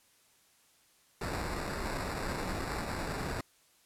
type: noise with sample-and-hold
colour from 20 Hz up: pink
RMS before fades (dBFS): -36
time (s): 1.21-3.41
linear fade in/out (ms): 5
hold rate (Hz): 3150
effects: white hiss -66 dBFS RMS until 3.85 s + low-pass 12000 Hz 12 dB/octave